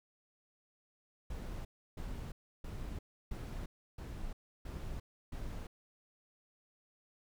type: noise bursts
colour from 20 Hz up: brown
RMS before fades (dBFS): -42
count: 7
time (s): 1.3-5.67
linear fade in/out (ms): 5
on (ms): 350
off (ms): 320
effects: none